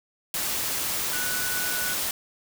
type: tone in noise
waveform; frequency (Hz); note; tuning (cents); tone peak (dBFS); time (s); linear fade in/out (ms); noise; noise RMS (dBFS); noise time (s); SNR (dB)
sine; 1480; F#6; 0; -31; 1.13-1.94; 2; white; -28; 0.34-2.11; -6
effects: none